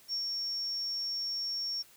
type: tone with ADSR envelope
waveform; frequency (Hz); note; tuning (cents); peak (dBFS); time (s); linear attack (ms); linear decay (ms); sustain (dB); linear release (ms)
sine; 5500; F8; -27; -30; 0.08-1.83; 50; 88; -2; 19
effects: white hiss -59 dBFS RMS until 1.96 s